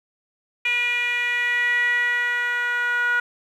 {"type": "tone with band-pass filter sweep", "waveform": "10% pulse", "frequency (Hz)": 483.8, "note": "B4", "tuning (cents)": -36, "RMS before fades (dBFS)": -22, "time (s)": [0.65, 3.2], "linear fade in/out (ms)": 5, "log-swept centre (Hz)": [2400, 1500], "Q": 6.7, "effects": ["9-bit"]}